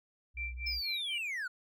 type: tone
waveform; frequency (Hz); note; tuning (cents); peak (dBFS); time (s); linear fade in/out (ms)
sine; 61.74; B1; 0; -39; 0.34-0.82; 50
type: tone with tremolo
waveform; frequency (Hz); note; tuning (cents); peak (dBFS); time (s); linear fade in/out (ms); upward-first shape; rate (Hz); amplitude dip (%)
sine; 2349; D7; 0; -35; 0.37-1.18; 2; sine; 4.1; 100
type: linear sweep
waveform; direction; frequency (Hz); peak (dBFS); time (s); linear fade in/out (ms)
triangle; down; 5260 to 1395; -33; 0.66-1.48; 10
effects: none